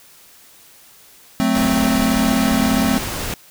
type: chord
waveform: square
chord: F# diminished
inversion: none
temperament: equal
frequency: 185 / 220 / 261.6 Hz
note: F#3 / A3 / C4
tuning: 0 / 0 / 0 cents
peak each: -24 / -19 / -19 dBFS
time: 1.4-2.98 s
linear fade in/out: 0 ms
type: noise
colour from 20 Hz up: pink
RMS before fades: -25 dBFS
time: 1.55-3.34 s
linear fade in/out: 2 ms
effects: white hiss -47 dBFS RMS until 3.5 s